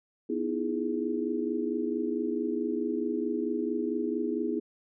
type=chord; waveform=sine; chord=E major seventh; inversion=second; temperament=equal with one note detuned; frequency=246.9 / 311.1 / 335.6 / 415.3 Hz; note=B3 / D#4 / E4 / G#4; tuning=0 / 0 / +31 / 0 cents; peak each=-33 dBFS; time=0.29-4.6 s; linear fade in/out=10 ms; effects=none